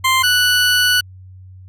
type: tone pair in turn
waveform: 20% pulse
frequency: 1046.5 / 1480 Hz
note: C6 / F#6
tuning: 0 / 0 cents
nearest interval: tritone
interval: 600 cents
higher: second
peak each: -7 dBFS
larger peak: neither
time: 0.04-0.23 / 0.23-1.01 s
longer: second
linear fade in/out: 10 ms
effects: added 93 Hz sine -36 dBFS peak until 1.68 s + AAC 64 kbps